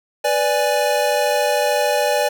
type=chord; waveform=square; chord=G# diminished; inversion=first; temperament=equal; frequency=493.9 / 587.3 / 830.6 Hz; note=B4 / D5 / G#5; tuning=0 / 0 / 0 cents; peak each=-23 / -19 / -22 dBFS; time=0.24-2.29 s; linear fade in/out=10 ms; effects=none